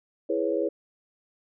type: chord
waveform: sine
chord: C# minor seventh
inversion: first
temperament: equal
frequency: 329.6 / 415.3 / 493.9 / 554.4 Hz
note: E4 / G#4 / B4 / C#5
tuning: 0 / 0 / 0 / 0 cents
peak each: -29 dBFS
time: 0.29-0.69 s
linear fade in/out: 10 ms
effects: none